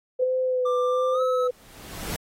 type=tone with vibrato; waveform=sine; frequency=506 Hz; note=B4; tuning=42 cents sharp; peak=-21 dBFS; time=0.19-1.51 s; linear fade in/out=10 ms; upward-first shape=sine; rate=1.3 Hz; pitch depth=29 cents each way
type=tone with pitch glide; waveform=triangle; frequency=1185 to 1292.3 Hz; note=D6 to E6; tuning=+15 to -35 cents; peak=-25 dBFS; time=0.65-1.48 s; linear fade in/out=10 ms; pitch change=+150 cents; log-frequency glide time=1.12-1.21 s
type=noise with exponential growth; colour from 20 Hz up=pink; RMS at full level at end=-30 dBFS; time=1.24-2.16 s; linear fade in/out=0 ms; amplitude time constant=200 ms
effects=AAC 48 kbps